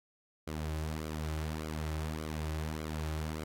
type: tone with flanger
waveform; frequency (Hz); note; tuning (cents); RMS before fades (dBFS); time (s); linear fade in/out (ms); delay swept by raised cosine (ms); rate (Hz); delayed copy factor
sawtooth; 77.78; D#2; 0; -37; 0.47-3.44; 5; 1.1 to 4.4; 1.7; -0.6
effects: AAC 48 kbps